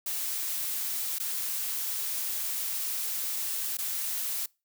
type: noise with dropouts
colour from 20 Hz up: blue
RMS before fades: -32 dBFS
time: 0.06-4.46 s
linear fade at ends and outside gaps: 5 ms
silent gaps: 1.186-1.199 / 3.771-3.785 s
effects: noise-tail reverb RT60 0.3 s tail -26 dB re dry

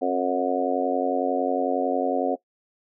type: harmonic tone with a mistuned harmonic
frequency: 91 Hz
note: F#2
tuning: 28 cents flat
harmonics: 3 / 4 / 5 / 6 / 7 / 8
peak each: -27 / -31 / -27 / -27 / -30 / -27 dBFS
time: 0.01-2.36 s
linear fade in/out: 20 ms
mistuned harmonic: 3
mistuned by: -26 cents
effects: noise-tail reverb RT60 0.1 s tail -18 dB re dry

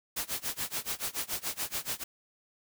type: noise with tremolo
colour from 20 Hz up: white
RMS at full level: -32 dBFS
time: 0.16-2.04 s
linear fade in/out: 10 ms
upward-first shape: sine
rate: 7 Hz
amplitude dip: 95%
effects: none

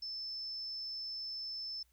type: tone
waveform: sine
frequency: 5274 Hz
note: E8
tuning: in tune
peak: -39 dBFS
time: 0.02-1.83 s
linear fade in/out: 5 ms
effects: added 60 Hz sine -70 dBFS peak until 1.92 s + white hiss -75 dBFS RMS until 1.92 s

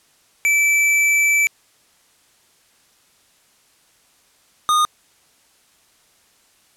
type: tone pair in turn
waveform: square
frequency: 2318 / 1227.9 Hz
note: D7 / D#6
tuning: -23 / -23 cents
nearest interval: major seventh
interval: 1100 cents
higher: first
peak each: -14 dBFS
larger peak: neither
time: 0.45-1.47 / 4.69-4.85 s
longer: first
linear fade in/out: 0 ms
effects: white hiss -57 dBFS RMS until 6.76 s + low-pass 11000 Hz 12 dB/octave

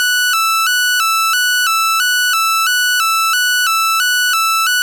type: tone with vibrato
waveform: sawtooth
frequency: 1396.9 Hz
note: F6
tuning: in tune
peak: -8 dBFS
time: 0-4.82 s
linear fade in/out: 0 ms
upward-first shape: square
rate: 1.5 Hz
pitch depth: 98 cents each way
effects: 7-bit

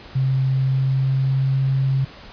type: tone with pitch glide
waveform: sine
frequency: 132.5 to 134.27 Hz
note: C3 to C3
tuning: +22 to +45 cents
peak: -16 dBFS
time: 0.15-2.05 s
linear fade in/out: 10 ms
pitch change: +23 cents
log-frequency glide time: 0.53-1.52 s
effects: pink hiss -41 dBFS RMS until 2.32 s + resampled to 11025 Hz

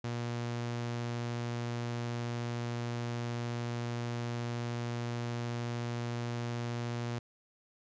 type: tone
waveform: sawtooth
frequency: 119.1 Hz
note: A#2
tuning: 38 cents sharp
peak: -30 dBFS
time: 0.04-7.19 s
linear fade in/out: 5 ms
effects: resampled to 16000 Hz

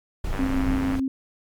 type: noise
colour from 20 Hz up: brown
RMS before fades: -27 dBFS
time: 0.24-1 s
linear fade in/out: 5 ms
type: click train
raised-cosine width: 0.5 ms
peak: -18 dBFS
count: 62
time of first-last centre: 0.33-0.953 s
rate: 97.9 Hz
type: tone with tremolo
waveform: sine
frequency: 265.9 Hz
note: C4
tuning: 28 cents sharp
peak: -21 dBFS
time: 0.39-1.08 s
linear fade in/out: 2 ms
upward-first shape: sine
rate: 6.6 Hz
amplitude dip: 25%
effects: MP3 96 kbps

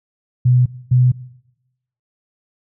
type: tone pair in turn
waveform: sine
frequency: 124.9 / 125.52 Hz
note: B2 / B2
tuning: +20 / +28 cents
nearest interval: unison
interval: 8 cents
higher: second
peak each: -9 / -9 dBFS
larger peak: neither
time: 0.45-0.66 / 0.91-1.12 s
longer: neither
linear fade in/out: 10 ms
effects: noise-tail reverb RT60 0.9 s tail -20 dB re dry

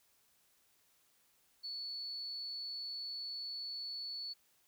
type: tone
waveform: sine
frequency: 4435 Hz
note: C#8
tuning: in tune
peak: -40 dBFS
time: 1.63-4.34 s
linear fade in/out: 20 ms
effects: white hiss -72 dBFS RMS until 4.67 s

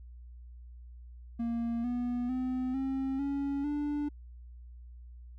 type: tone with pitch steps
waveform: triangle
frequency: 233.1 / 244 / 255.4 / 267.3 / 279.8 / 292.8 Hz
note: A#3 / B3 / C4 / C4 / C#4 / D4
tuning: 0 / -21 / -42 / +37 / +16 / -5 cents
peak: -28 dBFS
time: 1.39-4.09 s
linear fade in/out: 10 ms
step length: 450 ms
effects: added 60 Hz sine -46 dBFS peak until 5.38 s

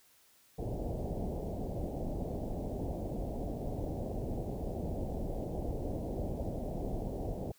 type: low-pass noise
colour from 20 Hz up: pink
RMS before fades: -37 dBFS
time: 0.58-7.52 s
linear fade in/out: 10 ms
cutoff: 740 Hz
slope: 48 dB/octave
effects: white hiss -65 dBFS RMS until 7.58 s

